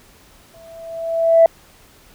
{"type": "tone with exponential growth", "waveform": "sine", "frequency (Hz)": 661, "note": "E5", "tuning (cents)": 5, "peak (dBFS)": -4, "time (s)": [0.54, 1.46], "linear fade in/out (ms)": 2, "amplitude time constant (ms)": 200, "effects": ["tanh soft clip ceiling -1 dBFS", "pink hiss -49 dBFS RMS until 2.14 s"]}